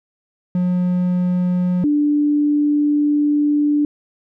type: tone pair in turn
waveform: triangle / sine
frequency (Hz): 179.7 / 294.2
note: F3 / D4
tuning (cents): +50 / +3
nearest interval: major sixth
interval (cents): 853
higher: second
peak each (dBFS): -13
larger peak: neither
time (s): 0.55-1.84 / 1.84-3.85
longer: second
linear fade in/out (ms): 2
effects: none